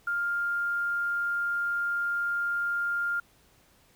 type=tone with quantisation; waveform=sine; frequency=1402 Hz; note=F6; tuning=6 cents sharp; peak=-26 dBFS; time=0.07-3.2 s; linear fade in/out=5 ms; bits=9; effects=pink hiss -62 dBFS RMS until 3.95 s